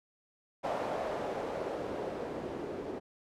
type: noise with low-pass filter sweep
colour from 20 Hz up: blue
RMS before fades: -37 dBFS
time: 0.63-3 s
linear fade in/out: 20 ms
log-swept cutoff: 660 to 370 Hz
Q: 1.9
effects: none